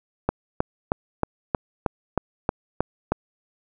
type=click train; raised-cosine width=1 ms; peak=-6 dBFS; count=10; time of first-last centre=0.29-3.12 s; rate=3.18 Hz; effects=none